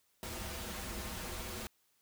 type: noise with comb filter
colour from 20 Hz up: pink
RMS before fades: -42 dBFS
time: 0.23-1.67 s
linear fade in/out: 0 ms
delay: 7 ms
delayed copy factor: -0.9
effects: white hiss -74 dBFS RMS until 2.01 s